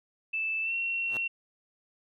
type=tone with pitch glide; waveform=sine; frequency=2637 to 2725 Hz; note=E7 to F7; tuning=0 to -43 cents; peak=-28 dBFS; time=0.33-1.28 s; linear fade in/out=10 ms; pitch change=+57 cents; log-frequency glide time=0.62-0.74 s
type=tone with exponential growth; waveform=5% pulse; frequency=122.2 Hz; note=B2; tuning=18 cents flat; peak=-27 dBFS; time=1.02-1.17 s; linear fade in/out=0 ms; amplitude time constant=31 ms
effects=none